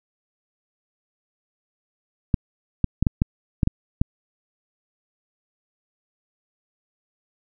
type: clicks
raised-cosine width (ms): 5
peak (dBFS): -5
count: 8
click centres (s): 2.342 / 2.843 / 3.026 / 3.068 / 3.219 / 3.632 / 3.674 / 4.015
effects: none